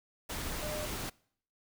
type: tone in noise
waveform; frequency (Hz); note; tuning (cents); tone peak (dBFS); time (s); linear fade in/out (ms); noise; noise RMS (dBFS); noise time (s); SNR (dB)
sine; 605; D#5; -49; -38; 0.62-0.86; 10; pink; -38; 0.29-1.1; -3
effects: noise-tail reverb RT60 0.6 s tail -24 dB re dry